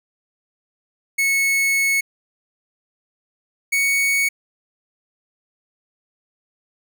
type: tone pair in turn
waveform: 45% pulse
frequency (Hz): 2200 / 2227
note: C#7 / C#7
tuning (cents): -14 / +7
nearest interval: unison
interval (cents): 21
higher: second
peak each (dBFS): -16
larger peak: neither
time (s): 1.18-2.01 / 3.72-4.29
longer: first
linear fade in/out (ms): 10
effects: none